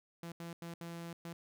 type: tone bursts at uneven times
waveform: sawtooth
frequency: 169 Hz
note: E3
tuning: 43 cents sharp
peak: -39 dBFS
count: 5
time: 0.23-0.32 / 0.4-0.53 / 0.62-0.74 / 0.81-1.13 / 1.25-1.33 s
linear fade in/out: 2 ms
effects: none